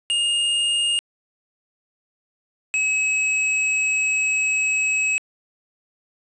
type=tone pair in turn; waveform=square; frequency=2837 / 2565 Hz; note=F7 / E7; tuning=+27 / -48 cents; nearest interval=major second; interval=175 cents; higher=first; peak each=-19 dBFS; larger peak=neither; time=0.1-0.99 / 2.74-5.18 s; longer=second; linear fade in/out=0 ms; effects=resampled to 24000 Hz + 8-bit